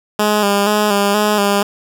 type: tone with vibrato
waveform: 10% pulse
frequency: 205.8 Hz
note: G#3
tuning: 16 cents flat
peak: -4 dBFS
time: 0.19-1.63 s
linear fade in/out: 5 ms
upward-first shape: square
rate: 2.1 Hz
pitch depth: 37 cents each way
effects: none